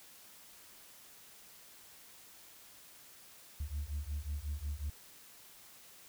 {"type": "beating tone pair", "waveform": "sine", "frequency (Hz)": [70.5, 76], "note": ["C#2", "D#2"], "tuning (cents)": [30, -40], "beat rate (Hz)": 5.5, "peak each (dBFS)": [-38, -38], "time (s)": [3.6, 4.9], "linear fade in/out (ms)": 5, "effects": ["tanh soft clip ceiling -32 dBFS", "white hiss -57 dBFS RMS until 6.08 s"]}